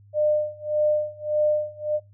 sine tone with tremolo, 603 Hz, D5, 46 cents sharp, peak -17 dBFS, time 0.13-2 s, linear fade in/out 50 ms, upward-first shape sine, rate 1.7 Hz, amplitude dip 95%, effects noise-tail reverb RT60 0.2 s tail -18 dB re dry + added 101 Hz sine -49 dBFS peak until 2.13 s

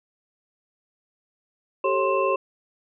sine tone cluster, 388.7 / 440.3 / 545 / 1051 / 2671 Hz, G4 / A4 / C#5 / C6 / E7, -15 / +1 / -29 / +7 / +22 cents, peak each -25 / -30 / -24 / -24 / -32 dBFS, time 1.84-2.36 s, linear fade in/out 5 ms, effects none

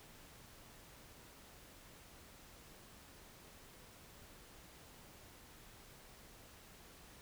silence, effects pink hiss -59 dBFS RMS until 7.21 s

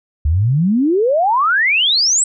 sine exponential sweep, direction up, 69.6 to 8150 Hz, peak -11 dBFS, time 0.25-2.24 s, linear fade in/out 5 ms, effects none

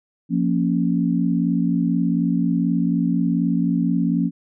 sine chord, Bb minor, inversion second, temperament equal, 174.61 / 233.1 / 277.2 Hz, F3 / Bb3 / Db4, 0 / 0 / 0 cents, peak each -20 / -22 / -22 dBFS, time 0.29-4.31 s, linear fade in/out 50 ms, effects none

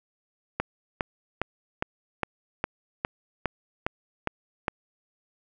click train, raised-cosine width 0.5 ms, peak -10 dBFS, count 11, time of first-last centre 0.6-4.682 s, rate 2.45 Hz, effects none

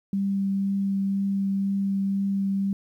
sine tone with vibrato, 196.4 Hz, G3, 4 cents sharp, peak -22 dBFS, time 0.13-2.73 s, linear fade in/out 2 ms, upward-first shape triangle, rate 2 Hz, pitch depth 9 cents each way, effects 10-bit

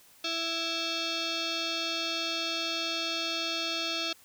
sine tone with frequency modulation, 329.6 Hz, E4, in tune, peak -29 dBFS, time 0.24-4.13 s, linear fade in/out 5 ms, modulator 992 Hz, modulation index 4.7, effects white hiss -58 dBFS RMS until 4.24 s

